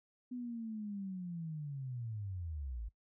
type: linear sweep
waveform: sine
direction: down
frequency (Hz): 251.4 to 50.4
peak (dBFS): -39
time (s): 0.31-2.89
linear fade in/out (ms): 10
effects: noise-tail reverb RT60 0.1 s tail -20 dB re dry